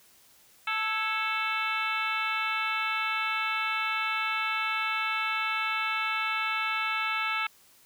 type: harmonic tone with a mistuned harmonic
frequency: 440 Hz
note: A4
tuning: in tune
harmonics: 2 / 3 / 4 / 5 / 6 / 7 / 8 / 9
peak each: -37 / -31 / -37 / -33 / -33 / -41 / -41 / -44 dBFS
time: 0.67-7.47 s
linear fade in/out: 5 ms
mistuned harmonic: 4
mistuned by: -100 cents
effects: white hiss -59 dBFS RMS until 7.85 s